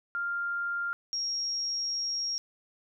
sine tone pair in turn, 1396.9 / 5588 Hz, F6 / F8, 0 / 0 cents, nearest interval 2 octaves, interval 2400 cents, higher second, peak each -29 / -29 dBFS, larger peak neither, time 0.15-0.93 / 1.13-2.38 s, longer second, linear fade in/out 0 ms, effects none

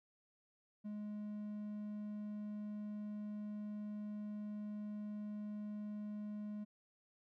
triangle tone, 209.3 Hz, G#3, 14 cents sharp, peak -40 dBFS, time 0.84-6.65 s, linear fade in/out 20 ms, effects none

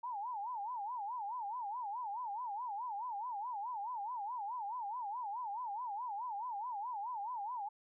sine tone with vibrato, 897 Hz, A5, 33 cents sharp, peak -38 dBFS, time 0.03-7.69 s, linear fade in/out 10 ms, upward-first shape sine, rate 4.7 Hz, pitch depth 210 cents each way, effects none

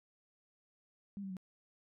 sine tone with pitch steps, 200.4 / 192.9 / 185.69 Hz, G3 / G3 / F#3, +38 / -28 / +6 cents, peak -40 dBFS, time 1.17-1.368 s, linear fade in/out 0 ms, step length 66 ms, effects none

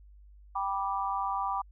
sine chord, G major, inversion none, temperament just, 784 / 980 / 1176 Hz, G5 / B5 / D6, 0 / -14 / +2 cents, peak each -33 dBFS, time 0.55-1.62 s, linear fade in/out 10 ms, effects added 50 Hz sine -51 dBFS peak until 1.71 s

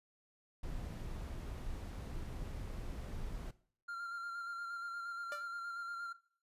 brown noise, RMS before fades -43 dBFS, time 0.63-3.51 s, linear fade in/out 5 ms
triangle tone with vibrato, 1385 Hz, F6, 15 cents flat, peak -39 dBFS, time 3.88-6.13 s, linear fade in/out 10 ms, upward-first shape square, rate 8.5 Hz, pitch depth 20 cents each way
sawtooth tone with exponential decay, 587.3 Hz, D5, in tune, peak -37 dBFS, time 5.32-5.49 s, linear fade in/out 1 ms, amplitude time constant 36 ms
effects noise-tail reverb RT60 0.5 s tail -18 dB re dry + resampled to 32000 Hz

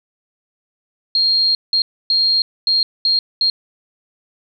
sine tone bursts at uneven times, 4227 Hz, C8, 17 cents sharp, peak -12 dBFS, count 6, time 1.15-1.55 / 1.73-1.82 / 2.1-2.42 / 2.67-2.83 / 3.05-3.19 / 3.41-3.5 s, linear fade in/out 2 ms, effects none

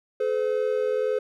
triangle tone pair together, 428.9 / 510.6 Hz, A4 / C5, -44 / -42 cents, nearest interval minor third, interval 302 cents, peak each -23 dBFS, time 0.2-1.19 s, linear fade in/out 5 ms, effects none

